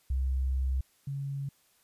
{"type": "tone pair in turn", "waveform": "sine", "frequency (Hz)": [65.6, 139], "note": ["C2", "C#3"], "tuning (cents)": [5, 5], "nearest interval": "octave + minor second", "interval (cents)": 1300, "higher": "second", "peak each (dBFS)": [-26, -32], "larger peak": "first", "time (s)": [[0.1, 0.81], [1.07, 1.49]], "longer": "first", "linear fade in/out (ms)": 5, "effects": ["white hiss -67 dBFS RMS until 1.83 s", "resampled to 32000 Hz"]}